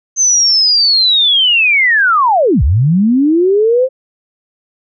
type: linear two-way sweep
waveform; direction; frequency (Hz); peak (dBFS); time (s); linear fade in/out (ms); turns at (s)
sine; down then up; 6280 to 58.27 to 532; -7; 0.16-3.89; 50; 2.63
effects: none